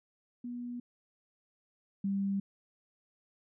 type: tone pair in turn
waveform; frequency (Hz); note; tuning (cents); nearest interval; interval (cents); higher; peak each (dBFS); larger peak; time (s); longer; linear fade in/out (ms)
sine; 242.8 / 197.21; B3 / G3; -29 / +11; major third; 360; first; -37 / -29; second; 0.44-0.8 / 2.04-2.4; neither; 5
effects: none